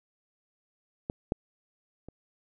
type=clicks; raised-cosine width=2 ms; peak=-18 / -13 / -30 dBFS; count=3; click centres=1.099 / 1.321 / 2.086 s; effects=none